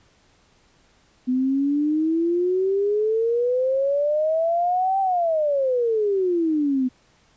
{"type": "exponential two-way sweep", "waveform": "sine", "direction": "up then down", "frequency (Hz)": [250, 784, 250], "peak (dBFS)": -18, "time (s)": [1.27, 6.89], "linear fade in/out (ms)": 20, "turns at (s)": 5, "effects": ["pink hiss -59 dBFS RMS until 7.36 s", "resampled to 16000 Hz"]}